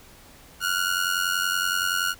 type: ring-modulated tone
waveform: sawtooth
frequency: 1434 Hz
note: F6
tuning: 45 cents sharp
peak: -16 dBFS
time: 0.6-2.15 s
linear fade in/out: 50 ms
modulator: 45.3 Hz
effects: pink hiss -50 dBFS RMS until 2.19 s